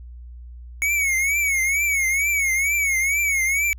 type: tone with vibrato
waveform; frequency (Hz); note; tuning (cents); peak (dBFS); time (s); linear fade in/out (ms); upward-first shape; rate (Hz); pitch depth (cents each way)
square; 2217; C#7; 0; -19; 0.82-3.73; 0; triangle; 2.2; 120
effects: added 60 Hz sine -36 dBFS peak until 3.78 s